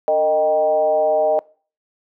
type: tone with frequency modulation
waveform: sine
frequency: 619 Hz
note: D#5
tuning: 9 cents flat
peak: -13 dBFS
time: 0.08-1.39 s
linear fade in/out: 0 ms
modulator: 165 Hz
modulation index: 0.83
effects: noise-tail reverb RT60 0.4 s tail -23 dB re dry + high-pass 300 Hz 12 dB/octave